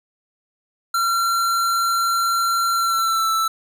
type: tone with pitch glide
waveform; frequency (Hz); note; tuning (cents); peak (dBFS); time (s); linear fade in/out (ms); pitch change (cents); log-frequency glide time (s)
square; 1366 to 1323.3; F6 to E6; -39 to +6; -18; 0.94-3.48; 5; -55; 2.74-3.33
effects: none